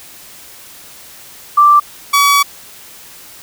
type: tone pair in turn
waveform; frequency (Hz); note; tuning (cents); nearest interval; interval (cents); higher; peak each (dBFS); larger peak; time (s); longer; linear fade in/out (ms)
sine / sawtooth; 1174.7 / 1136.7; D6 / C#6; 0 / +43; minor second; 57; first; -4; neither; 1.57-1.8 / 2.13-2.43; second; 10
effects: white hiss -37 dBFS RMS until 3.42 s